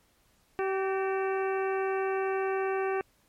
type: harmonic tone with a mistuned harmonic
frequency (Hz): 384.9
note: G4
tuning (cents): -32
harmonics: 1 / 2 / 3 / 4 / 5 / 6 / 7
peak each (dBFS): -28 / -34 / -38 / -40 / -42 / -44 / -45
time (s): 0.59-3.01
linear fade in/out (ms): 0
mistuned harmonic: 5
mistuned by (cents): -88
effects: pink hiss -67 dBFS RMS until 3.28 s + MP3 64 kbps